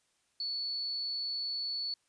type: tone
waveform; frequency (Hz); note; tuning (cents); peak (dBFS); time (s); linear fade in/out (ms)
sine; 4435; C#8; 0; -33; 0.4-1.94; 2
effects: white hiss -74 dBFS RMS until 2.08 s + resampled to 22050 Hz